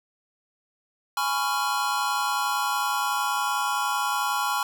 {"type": "chord", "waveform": "square", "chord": "C# dominant seventh", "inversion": "second", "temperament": "just", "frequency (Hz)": [831.5, 997.9, 1108.7, 1385.9], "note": ["G#5", "B5", "C#6", "E#6"], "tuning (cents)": [2, 18, 0, -14], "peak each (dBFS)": -30, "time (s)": [1.17, 4.63], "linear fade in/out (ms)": 2, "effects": []}